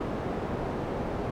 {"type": "low-pass noise", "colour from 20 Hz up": "white", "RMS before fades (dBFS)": -32, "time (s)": [0, 1.31], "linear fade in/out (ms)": 10, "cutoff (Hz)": 590, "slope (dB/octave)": 12, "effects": []}